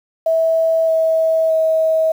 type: tone with pitch steps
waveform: sine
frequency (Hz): 651 / 645.8 / 640.6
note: E5 / E5 / E5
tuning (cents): -22 / -36 / -50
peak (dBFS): -12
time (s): 0.26-2.12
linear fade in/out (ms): 5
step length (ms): 620
effects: 7-bit